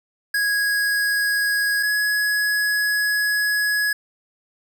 square tone pair in turn, 1656 / 1680.1 Hz, G#6 / G#6, -5 / +20 cents, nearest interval unison, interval 25 cents, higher second, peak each -19 dBFS, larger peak neither, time 0.34-1.83 / 1.83-3.93 s, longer second, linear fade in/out 5 ms, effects none

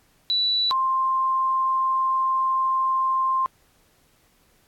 sine tone pair in turn, 3951 / 1052.2 Hz, B7 / C6, 0 / +9 cents, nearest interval octave + major seventh, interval 2291 cents, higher first, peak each -19 dBFS, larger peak neither, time 0.3-0.71 / 0.71-3.46 s, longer second, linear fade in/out 0 ms, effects pink hiss -61 dBFS RMS until 4.67 s + AAC 64 kbps

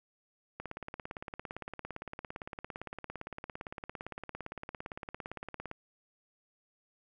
click train, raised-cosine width 0.5 ms, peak -25 dBFS, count 91, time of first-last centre 0.6-5.714 s, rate 17.6 Hz, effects none

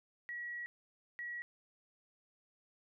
sine tone bursts at uneven times, 1920 Hz, B6, 49 cents flat, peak -40 dBFS, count 2, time 0.29-0.66 / 1.19-1.42 s, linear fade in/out 0 ms, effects none

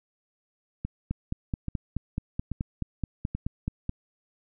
two click trains, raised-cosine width 5 ms, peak -18 / -16 dBFS, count 4 / 14, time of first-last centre 0.85-3.35 / 1.11-3.894 s, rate 1.2 / 4.67 Hz, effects none

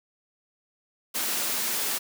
white high-pass noise, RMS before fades -28 dBFS, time 1.14-1.99 s, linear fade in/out 20 ms, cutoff 170 Hz, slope 48 dB/octave, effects none

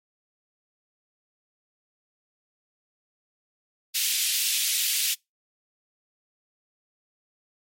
pink high-pass noise, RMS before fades -25 dBFS, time 3.94-5.15 s, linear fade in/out 20 ms, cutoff 2700 Hz, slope 24 dB/octave, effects noise-tail reverb RT60 0.2 s tail -26 dB re dry + MP3 64 kbps

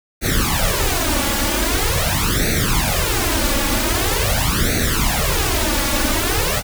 pink noise with flanger, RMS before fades -18 dBFS, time 0.21-6.63 s, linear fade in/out 50 ms, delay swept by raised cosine 0.48 to 3.58 ms, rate 0.44 Hz, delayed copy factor +0.9, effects none

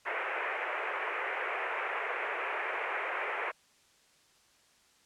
white band-pass noise, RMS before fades -35 dBFS, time 0.05-3.52 s, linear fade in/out 20 ms, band 390 to 2400 Hz, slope 48 dB/octave, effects white hiss -65 dBFS RMS until 5.05 s + low-pass 8000 Hz 12 dB/octave

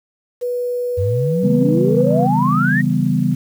sine tone, 490 Hz, B4, 14 cents flat, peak -18 dBFS, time 0.41-2.27 s, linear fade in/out 20 ms
sine exponential sweep, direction up, 88.6 to 1918 Hz, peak -16 dBFS, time 0.97-2.82 s, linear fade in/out 20 ms
sine chord, C# half-diminished seventh, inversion none, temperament equal with one note detuned, 138.59 / 164.81 / 196 / 246.1 Hz, C#3 / E3 / G3 / B3, 0 / 0 / 0 / -6 cents, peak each -19 dBFS, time 1.43-3.35 s, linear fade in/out 10 ms
effects tanh soft clip ceiling 0 dBFS + 7-bit

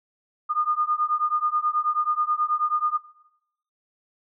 sine beating tone pair, 1216 / 1225.3 Hz, D#6 / D#6, -40 / -27 cents, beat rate 9.3 Hz, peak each -24 dBFS, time 0.49-2.98 s, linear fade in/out 20 ms, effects noise-tail reverb RT60 0.8 s tail -18 dB re dry

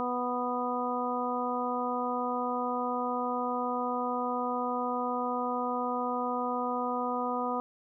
harmonic tone, 246.9 Hz, B3, in tune, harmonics 1 / 2 / 3 / 4 / 5, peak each -35 / -35 / -35 / -35 / -35 dBFS, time 0-7.6 s, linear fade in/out 0 ms, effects none

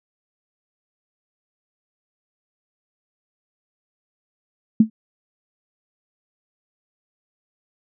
sine tone with exponential decay, 220 Hz, A3, in tune, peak -5 dBFS, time 4.8-4.9 s, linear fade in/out 5 ms, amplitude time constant 20 ms, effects none

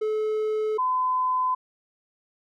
triangle / sine tone pair in turn, 431.3 / 1016.4 Hz, A4 / B5, -35 / +49 cents, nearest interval octave + minor third, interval 1484 cents, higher second, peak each -21 / -21 dBFS, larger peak neither, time 0.01-0.78 / 0.78-1.55 s, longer neither, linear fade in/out 10 ms, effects none

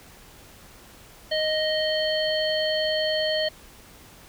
harmonic tone, 622.3 Hz, D#5, in tune, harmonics 1 / 3 / 5 / 7, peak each -24 / -31 / -29 / -30 dBFS, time 1.31-3.49 s, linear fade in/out 10 ms, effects pink hiss -49 dBFS RMS until 4.28 s

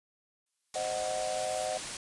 blue noise with exponential growth, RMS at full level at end -41 dBFS, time 0.46-1.66 s, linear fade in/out 5 ms, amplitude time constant 260 ms
white low-pass noise, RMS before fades -41 dBFS, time 0.74-1.97 s, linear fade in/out 2 ms, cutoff 10000 Hz, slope 96 dB/octave
sine chord, C diminished, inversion none, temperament equal, 523.3 / 622.3 / 740 Hz, C5 / Eb5 / Gb5, 0 / 0 / 0 cents, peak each -38 / -34 / -35 dBFS, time 0.75-1.78 s, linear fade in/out 10 ms
effects resampled to 24000 Hz

